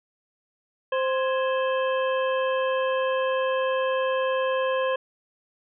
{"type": "harmonic tone with a mistuned harmonic", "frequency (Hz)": 523.3, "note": "C5", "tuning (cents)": 0, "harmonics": [1, 2, 3, 5, 6], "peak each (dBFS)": [-23, -29, -33, -37, -39], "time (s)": [0.92, 4.96], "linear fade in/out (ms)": 5, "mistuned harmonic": 3, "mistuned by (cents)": 100, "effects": []}